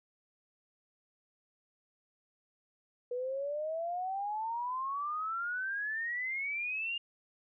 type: exponential sweep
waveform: sine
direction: up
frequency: 484.1 to 2836 Hz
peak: -33 dBFS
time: 3.11-6.98 s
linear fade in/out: 5 ms
effects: none